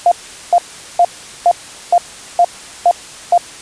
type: tone bursts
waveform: sine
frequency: 698.5 Hz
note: F5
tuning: in tune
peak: -5 dBFS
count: 8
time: 0.06-3.378 s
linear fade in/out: 2 ms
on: 56 ms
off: 410 ms
effects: white hiss -33 dBFS RMS until 3.61 s + resampled to 22050 Hz